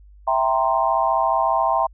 sine chord, C dominant seventh, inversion first, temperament equal, 659.3 / 784 / 932.3 / 1046.5 Hz, E5 / G5 / Bb5 / C6, 0 / 0 / 0 / 0 cents, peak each -22 dBFS, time 0.27-1.87 s, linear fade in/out 10 ms, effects added 50 Hz sine -44 dBFS peak until 1.93 s

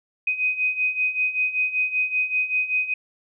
sine beating tone pair, 2504 / 2509.2 Hz, D#7 / D#7, +10 / +14 cents, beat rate 5.2 Hz, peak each -26 / -22 dBFS, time 0.27-2.94 s, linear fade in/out 5 ms, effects none

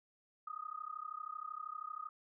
sine tone with amplitude modulation, 1244.5 Hz, D#6, in tune, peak -38 dBFS, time 0.47-2.09 s, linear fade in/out 5 ms, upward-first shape sine, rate 32.8 Hz, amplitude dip 95%, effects none

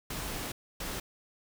pink noise bursts at uneven times, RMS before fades -37 dBFS, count 2, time 0.1-0.52 / 0.8-1 s, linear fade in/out 5 ms, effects none

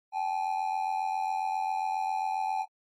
triangle ring-modulated tone, 816 Hz, G#5, 31 cents flat, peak -23 dBFS, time 0.12-2.66 s, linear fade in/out 50 ms, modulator 43.7 Hz, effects AAC 32 kbps

